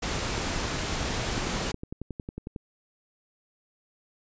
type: noise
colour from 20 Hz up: pink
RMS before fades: -30 dBFS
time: 0.02-1.72 s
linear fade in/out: 10 ms
type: click train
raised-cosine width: 3 ms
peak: -22 dBFS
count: 25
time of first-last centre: 0.38-2.562 s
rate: 11 Hz
effects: resampled to 16000 Hz